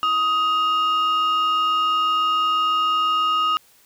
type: tone pair together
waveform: sine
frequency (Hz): 1254 / 2836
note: D#6 / F7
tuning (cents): +13 / +26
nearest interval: octave + major second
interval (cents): 1413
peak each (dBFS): -16 / -23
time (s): 0.03-3.57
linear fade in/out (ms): 0
effects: tanh soft clip ceiling -14 dBFS + white hiss -55 dBFS RMS until 3.85 s